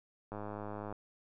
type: click train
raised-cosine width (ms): 1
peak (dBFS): -28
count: 64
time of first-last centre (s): 0.32-0.926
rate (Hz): 104
effects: none